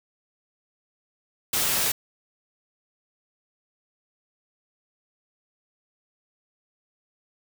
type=noise; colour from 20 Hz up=white; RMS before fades=-24 dBFS; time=1.53-1.92 s; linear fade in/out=5 ms; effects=none